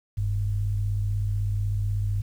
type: tone pair together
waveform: sine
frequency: 45.28 / 101.4 Hz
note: F#1 / G#2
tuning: -37 / -41 cents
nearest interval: octave + major second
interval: 1396 cents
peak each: -29 / -24 dBFS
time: 0.17-2.22 s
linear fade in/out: 10 ms
effects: 9-bit